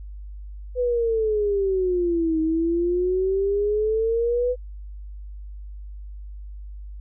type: exponential two-way sweep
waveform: sine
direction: down then up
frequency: 502 to 315.6 to 502 Hz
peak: -19 dBFS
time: 0.75-4.56 s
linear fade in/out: 50 ms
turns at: 2.4 s
effects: added 50 Hz sine -34 dBFS peak until 7 s